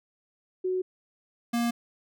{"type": "tone pair in turn", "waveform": ["sine", "square"], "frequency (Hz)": [370, 235.9], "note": ["F#4", "A#3"], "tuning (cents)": [0, 21], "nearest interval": "minor sixth", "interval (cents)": 779, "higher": "first", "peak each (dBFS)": -25, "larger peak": "neither", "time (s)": [[0.64, 0.82], [1.53, 1.71]], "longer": "neither", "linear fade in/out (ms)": 10, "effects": []}